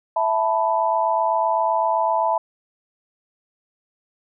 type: chord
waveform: sine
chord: E suspended fourth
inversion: none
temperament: equal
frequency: 659.3 / 880 / 987.8 Hz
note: E5 / A5 / B5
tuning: 0 / 0 / 0 cents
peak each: -22 / -21 / -22 dBFS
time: 0.16-2.38 s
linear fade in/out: 5 ms
effects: none